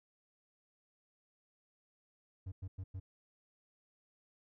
triangle tone bursts, 94 Hz, F#2, 28 cents sharp, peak -38 dBFS, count 4, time 2.46-3 s, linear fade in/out 10 ms, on 60 ms, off 100 ms, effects none

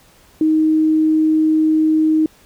sine tone, 313.3 Hz, D#4, 12 cents sharp, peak -11 dBFS, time 0.41-2.26 s, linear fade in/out 2 ms, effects pink hiss -50 dBFS RMS until 2.45 s

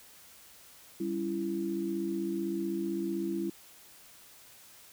sine tone cluster, 197.1 / 278.8 / 334.6 Hz, G3 / C#4 / E4, +10 / +10 / +26 cents, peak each -36 / -39 / -32 dBFS, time 1-3.5 s, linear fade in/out 5 ms, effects white hiss -55 dBFS RMS until 4.92 s

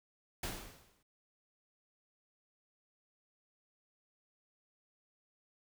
pink noise with exponential decay, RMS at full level -37 dBFS, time 0.43-1.03 s, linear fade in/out 5 ms, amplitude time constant 130 ms, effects none

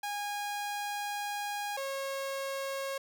sawtooth tone pair in turn, 820 / 545.1 Hz, G#5 / C#5, -22 / -29 cents, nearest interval perfect fifth, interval 707 cents, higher first, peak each -30 / -30 dBFS, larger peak neither, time 0.03-1.77 / 1.77-2.98 s, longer first, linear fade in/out 5 ms, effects none

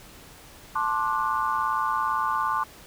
sine chord, D dominant seventh, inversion second, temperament just, 881 / 1057.2 / 1174.7 / 1468.3 Hz, A5 / C6 / D6 / F#6, +2 / +18 / 0 / -14 cents, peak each -29 / -27 / -27 / -33 dBFS, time 0.75-2.64 s, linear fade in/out 10 ms, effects pink hiss -48 dBFS RMS until 2.86 s

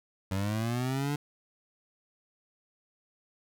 25% pulse linear sweep, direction up, 93.3 to 147.7 Hz, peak -25 dBFS, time 0.31-1.16 s, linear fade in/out 5 ms, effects none

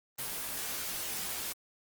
white noise with comb filter, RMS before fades -37 dBFS, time 0.18-1.53 s, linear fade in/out 10 ms, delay 19 ms, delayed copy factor -0.95, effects Opus 24 kbps

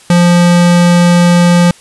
square tone, 174.61 Hz, F3, in tune, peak -5 dBFS, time 0.1-1.71 s, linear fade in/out 2 ms, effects white hiss -40 dBFS RMS until 1.8 s + resampled to 24000 Hz

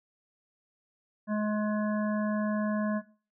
harmonic tone, 211.5 Hz, G#3, 32 cents sharp, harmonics 1 / 3 / 5 / 7 / 8, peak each -27 / -35 / -39 / -46 / -42 dBFS, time 1.27-3.02 s, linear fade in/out 50 ms, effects noise-tail reverb RT60 0.4 s tail -18 dB re dry

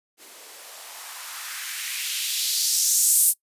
violet noise with band-pass filter sweep, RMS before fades -25 dBFS, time 0.17-3.34 s, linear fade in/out 50 ms, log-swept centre 330 to 10000 Hz, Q 1.8, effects noise-tail reverb RT60 0.1 s tail -22 dB re dry + resampled to 32000 Hz

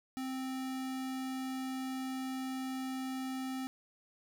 square tone, 261.6 Hz, C4, in tune, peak -37 dBFS, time 0.17-3.67 s, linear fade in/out 0 ms, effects none

